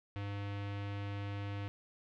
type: tone with low-pass filter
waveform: square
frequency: 100.9 Hz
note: G#2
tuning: 49 cents flat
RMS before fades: -40 dBFS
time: 0.16-1.68 s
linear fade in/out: 0 ms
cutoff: 2900 Hz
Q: 1.6
effects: none